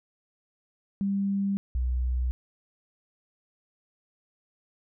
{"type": "tone pair in turn", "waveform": "sine", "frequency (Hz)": [197.9, 62.33], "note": ["G3", "B1"], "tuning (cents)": [17, 17], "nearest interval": "octave + minor sixth", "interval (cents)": 2000, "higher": "first", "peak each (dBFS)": -24, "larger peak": "neither", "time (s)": [[1.01, 1.57], [1.75, 2.31]], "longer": "neither", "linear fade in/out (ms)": 0, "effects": []}